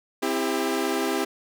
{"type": "chord", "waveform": "sawtooth", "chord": "C major", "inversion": "none", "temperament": "equal with one note detuned", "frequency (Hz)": [261.6, 329.6, 400.7], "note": ["C4", "E4", "G4"], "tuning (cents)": [0, 0, 38], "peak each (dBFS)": [-25, -24, -23], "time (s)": [0.22, 1.25], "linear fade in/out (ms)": 10, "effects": []}